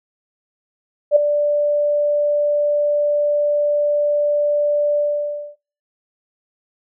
sine tone with ADSR envelope, 587.3 Hz, D5, in tune, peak -5 dBFS, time 1.11-5.56 s, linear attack 51 ms, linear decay 6 ms, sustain -9 dB, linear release 580 ms, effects noise-tail reverb RT60 0.4 s tail -25 dB re dry

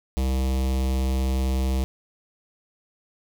square tone with notch filter, 65.41 Hz, C2, in tune, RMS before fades -23 dBFS, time 0.17-1.84 s, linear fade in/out 0 ms, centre 1500 Hz, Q 0.98, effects 9-bit

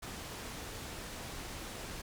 pink low-pass noise, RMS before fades -44 dBFS, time 0.02-2.02 s, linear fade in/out 10 ms, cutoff 11000 Hz, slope 12 dB/octave, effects none

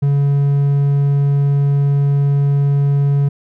triangle tone, 141.3 Hz, C#3, 34 cents sharp, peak -9 dBFS, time 0.02-3.29 s, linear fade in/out 10 ms, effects none

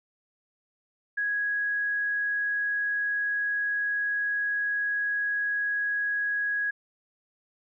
sine tone, 1661.2 Hz, G#6, in tune, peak -25 dBFS, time 1.17-6.71 s, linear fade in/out 10 ms, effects none

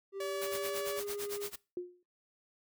triangle tone with pitch glide, 392 to 408.4 Hz, G4 to G#4, 0 to -29 cents, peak -36 dBFS, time 0.12-1.5 s, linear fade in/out 50 ms, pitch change +71 cents, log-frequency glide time 0.34-1.05 s
sawtooth tone, 572 Hz, D5, 46 cents flat, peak -33 dBFS, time 0.2-1 s, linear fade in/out 5 ms
white noise with tremolo, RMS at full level -40 dBFS, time 0.41-1.56 s, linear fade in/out 10 ms, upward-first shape sine, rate 8.9 Hz, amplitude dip 95%
sine tone with exponential decay, 356.8 Hz, F4, 37 cents sharp, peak -32 dBFS, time 1.77-2.03 s, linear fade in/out 2 ms, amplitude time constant 56 ms
effects noise-tail reverb RT60 0.3 s tail -22 dB re dry

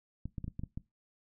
clicks, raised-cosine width 5 ms, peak -26 dBFS, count 7, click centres 0.256 / 0.382 / 0.443 / 0.48 / 0.594 / 0.636 / 0.775 s, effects noise-tail reverb RT60 0.2 s tail -19 dB re dry

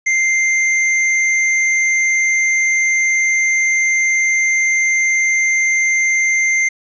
square tone, 2093 Hz, C7, in tune, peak -13 dBFS, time 0.06-6.69 s, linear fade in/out 10 ms, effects resampled to 16000 Hz + 8-bit

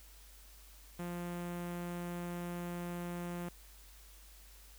sawtooth tone with notch filter, 174.61 Hz, F3, in tune, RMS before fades -41 dBFS, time 0.99-3.49 s, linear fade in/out 5 ms, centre 4700 Hz, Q 0.81, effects added 50 Hz sine -56 dBFS peak until 4.78 s + white hiss -60 dBFS RMS until 4.78 s

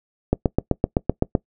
click train, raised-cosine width 2 ms, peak -3 dBFS, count 9, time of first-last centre 0.33-1.352 s, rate 7.83 Hz, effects noise-tail reverb RT60 0.1 s tail -22 dB re dry

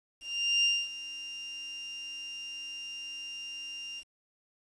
35% pulse tone with ADSR envelope, 2794 Hz, F7, in tune, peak -21 dBFS, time 0.2-4.04 s, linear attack 440 ms, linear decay 240 ms, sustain -16 dB, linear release 59 ms, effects resampled to 22050 Hz + 9-bit

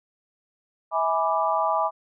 sine chord, E dominant seventh, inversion none, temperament equal with one note detuned, 648.7 / 830.6 / 987.8 / 1174.7 Hz, E5 / G#5 / B5 / D6, -28 / 0 / 0 / 0 cents, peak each -26 dBFS, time 0.91-1.91 s, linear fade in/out 50 ms, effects none

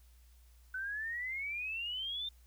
sine exponential sweep, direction up, 1500 to 3634 Hz, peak -36 dBFS, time 0.74-2.29 s, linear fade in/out 5 ms, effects added 60 Hz sine -58 dBFS peak until 2.46 s + white hiss -70 dBFS RMS until 2.46 s

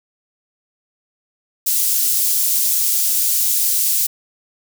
white high-pass noise, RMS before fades -17 dBFS, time 1.66-4.07 s, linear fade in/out 10 ms, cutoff 6200 Hz, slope 12 dB/octave, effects none

